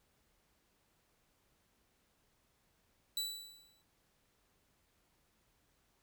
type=tone with exponential decay; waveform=sawtooth; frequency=3951 Hz; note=B7; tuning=in tune; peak=-30 dBFS; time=3.17-3.82 s; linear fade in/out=2 ms; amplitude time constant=140 ms; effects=pink hiss -75 dBFS RMS until 6.02 s